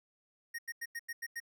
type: tone bursts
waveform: square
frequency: 1865 Hz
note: A#6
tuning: in tune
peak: -38 dBFS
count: 7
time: 0.54-1.402 s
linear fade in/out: 10 ms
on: 46 ms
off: 90 ms
effects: none